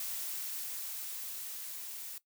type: noise with level ramp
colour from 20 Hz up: blue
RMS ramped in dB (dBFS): -38 to -44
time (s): 0-2.18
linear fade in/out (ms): 2
effects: noise-tail reverb RT60 0.1 s tail -17 dB re dry